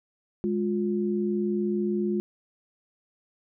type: tone pair together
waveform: sine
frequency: 207.2 / 353.9 Hz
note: G#3 / F4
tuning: -4 / +23 cents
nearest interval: major sixth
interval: 927 cents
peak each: -26 / -27 dBFS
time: 0.44-2.2 s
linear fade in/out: 0 ms
effects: none